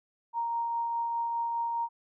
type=tone with tremolo; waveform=sine; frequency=932.3 Hz; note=A#5; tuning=in tune; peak=-27 dBFS; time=0.33-1.89 s; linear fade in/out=50 ms; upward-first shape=triangle; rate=4.9 Hz; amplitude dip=25%; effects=none